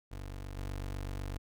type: tone with level steps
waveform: 25% pulse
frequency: 48 Hz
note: G1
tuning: 36 cents flat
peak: -37 / -33 dBFS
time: 0.11-1.38 s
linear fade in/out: 10 ms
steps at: 0.57 s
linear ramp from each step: 5 ms
effects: none